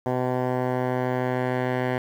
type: tone with low-pass filter sweep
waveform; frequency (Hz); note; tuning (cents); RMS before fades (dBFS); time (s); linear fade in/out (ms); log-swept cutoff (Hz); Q
10% pulse; 126.7; B2; +45; -25; 0.06-1.98; 2; 1000 to 1900; 1.3
effects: 8-bit